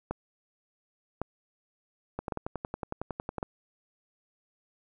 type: two click trains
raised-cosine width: 1 ms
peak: -17 / -19 dBFS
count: 4 / 14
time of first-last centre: 0.11-3.429 / 2.19-3.383 s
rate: 0.904 / 10.9 Hz
effects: none